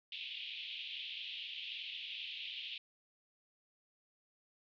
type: band-pass noise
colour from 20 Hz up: white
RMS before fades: -45 dBFS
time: 0.12-2.78 s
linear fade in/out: 2 ms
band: 2600 to 3500 Hz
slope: 48 dB/octave
effects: none